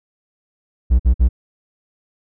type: tone bursts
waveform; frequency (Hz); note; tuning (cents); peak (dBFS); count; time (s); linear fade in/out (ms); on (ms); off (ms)
triangle; 61.3; B1; -12; -7; 3; 0.9-1.289; 20; 95; 52
effects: none